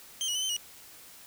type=tone with pitch steps; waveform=25% pulse; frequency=3139 / 2919 / 3026 / 3088 / 2902 Hz; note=G7 / F#7 / F#7 / G7 / F#7; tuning=+2 / -24 / +38 / -27 / -34 cents; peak=-25 dBFS; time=0.21-0.565 s; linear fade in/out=0 ms; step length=71 ms; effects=white hiss -51 dBFS RMS until 1.26 s